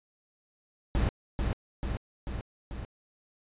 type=noise with echo; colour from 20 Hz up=brown; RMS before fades=-26 dBFS; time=0.95-1.09 s; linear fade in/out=0 ms; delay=440 ms; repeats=4; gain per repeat=-3 dB; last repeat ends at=2.85 s; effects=resampled to 8000 Hz